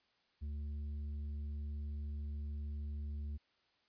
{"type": "tone with tanh clipping", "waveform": "triangle", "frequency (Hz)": 73.42, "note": "D2", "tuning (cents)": 0, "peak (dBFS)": -40, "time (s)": [0.41, 3.38], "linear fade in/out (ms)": 20, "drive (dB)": 10, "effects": ["white hiss -75 dBFS RMS until 3.88 s", "resampled to 11025 Hz"]}